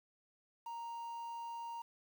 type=tone with quantisation; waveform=triangle; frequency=932.3 Hz; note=A#5; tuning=in tune; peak=-40 dBFS; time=0.66-1.82 s; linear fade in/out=5 ms; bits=10; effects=none